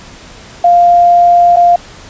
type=tone with dropouts; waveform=sine; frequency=698.5 Hz; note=F5; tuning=in tune; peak=-3 dBFS; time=0.64-1.76 s; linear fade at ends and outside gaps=5 ms; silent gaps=1.561-1.567 s; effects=pink hiss -34 dBFS RMS until 2.09 s + resampled to 16000 Hz